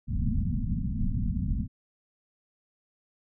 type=low-pass noise; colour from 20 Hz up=pink; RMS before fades=-28 dBFS; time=0.07-1.68 s; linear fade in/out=50 ms; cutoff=250 Hz; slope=96 dB/octave; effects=none